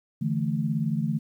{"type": "chord", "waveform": "sine", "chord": "D suspended second", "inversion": "none", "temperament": "equal", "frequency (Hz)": [146.83, 164.81, 220], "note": ["D3", "E3", "A3"], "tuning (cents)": [0, 0, 0], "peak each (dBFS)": -28, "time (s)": [0.21, 1.19], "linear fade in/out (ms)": 10, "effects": ["10-bit"]}